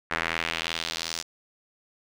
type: tone with band-pass filter sweep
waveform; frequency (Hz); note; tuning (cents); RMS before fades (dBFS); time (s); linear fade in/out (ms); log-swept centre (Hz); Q
square; 41.33; E1; +5; -31; 0.1-1.23; 20; 1700 to 5700; 1.7
effects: none